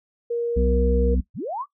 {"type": "tone", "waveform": "sine", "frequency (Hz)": 471.2, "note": "A#4", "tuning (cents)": 19, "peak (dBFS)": -21, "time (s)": [0.3, 1.15], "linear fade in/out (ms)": 10}
{"type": "harmonic tone", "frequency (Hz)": 62.8, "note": "B1", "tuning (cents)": 30, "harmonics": [1, 3, 4], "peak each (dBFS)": [-19, -27, -29], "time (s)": [0.56, 1.21], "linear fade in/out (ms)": 10}
{"type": "linear sweep", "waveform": "sine", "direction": "up", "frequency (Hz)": [64.4, 1200], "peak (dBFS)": -26, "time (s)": [1.34, 1.66], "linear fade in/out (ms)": 50}
{"effects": ["noise-tail reverb RT60 0.1 s tail -17 dB re dry"]}